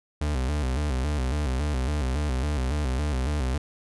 40% pulse tone with vibrato, 69.1 Hz, C#2, 5 cents flat, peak -23 dBFS, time 0.21-3.58 s, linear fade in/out 5 ms, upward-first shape square, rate 3.6 Hz, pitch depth 130 cents each way, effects resampled to 24000 Hz

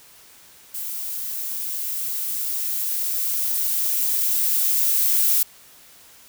violet noise with level ramp, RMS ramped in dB -30 to -18 dBFS, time 0.74-5.43 s, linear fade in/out 5 ms, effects white hiss -49 dBFS RMS until 6.28 s

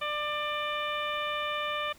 harmonic tone, 595 Hz, D5, 22 cents sharp, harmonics 1 / 2 / 3 / 4 / 5 / 6, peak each -36 / -33 / -39 / -37 / -39 / -41 dBFS, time 0.01-1.93 s, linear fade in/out 10 ms, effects pink hiss -56 dBFS RMS until 1.98 s

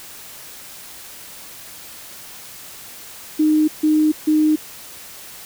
sine tone bursts, 307.5 Hz, D#4, 20 cents flat, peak -12 dBFS, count 3, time 3.39-4.56 s, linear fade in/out 10 ms, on 290 ms, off 150 ms, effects white hiss -38 dBFS RMS until 5.45 s

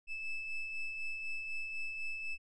triangle ring-modulated tone, 1312 Hz, E6, 9 cents flat, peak -31 dBFS, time 0.07-2.38 s, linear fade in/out 50 ms, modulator 1310 Hz, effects resampled to 24000 Hz

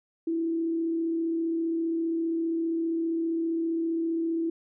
sine tone with frequency modulation, 330 Hz, E4, 2 cents sharp, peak -25 dBFS, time 0.27-4.5 s, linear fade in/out 5 ms, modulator 35.1 Hz, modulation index 0.23, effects none

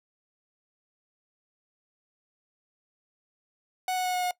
45% pulse tone with pitch steps, 740 / 735.3 / 730.7 / 726 / 721.4 Hz, F#5 / F#5 / F#5 / F#5 / F#5, 0 / -11 / -22 / -33 / -44 cents, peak -26 dBFS, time 3.88-4.31 s, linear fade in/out 2 ms, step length 86 ms, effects noise-tail reverb RT60 0.1 s tail -20 dB re dry

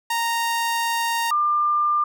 sawtooth / sine tone pair in turn, 928 / 1195.8 Hz, A#5 / D6, -8 / +31 cents, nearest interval major third, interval 439 cents, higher second, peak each -17 dBFS, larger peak neither, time 0.1-1.31 / 1.31-2.04 s, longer first, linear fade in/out 5 ms, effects none

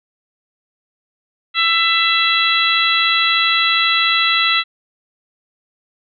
harmonic tone with a mistuned harmonic, 667 Hz, E5, 20 cents sharp, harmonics 2 / 3 / 4 / 5 / 6, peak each -19 / -19 / -19 / -19 / -19 dBFS, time 1.54-4.64 s, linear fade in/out 50 ms, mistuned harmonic 6, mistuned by -22 cents, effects none

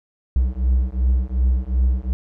triangle beating tone pair, 61.74 / 64.44 Hz, B1 / C2, 0 / -26 cents, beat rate 2.7 Hz, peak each -17 dBFS, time 0.36-2.13 s, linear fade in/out 0 ms, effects none

